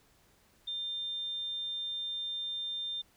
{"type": "tone", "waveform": "sine", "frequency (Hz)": 3600, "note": "A7", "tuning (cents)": 39, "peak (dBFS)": -34, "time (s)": [0.67, 3.02], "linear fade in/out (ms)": 10, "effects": ["pink hiss -66 dBFS RMS until 3.16 s"]}